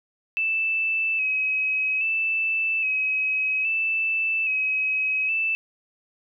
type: tone with vibrato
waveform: sine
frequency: 2594 Hz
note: E7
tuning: 28 cents flat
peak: -21 dBFS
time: 0.37-5.55 s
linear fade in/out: 0 ms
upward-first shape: square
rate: 0.61 Hz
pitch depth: 32 cents each way
effects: none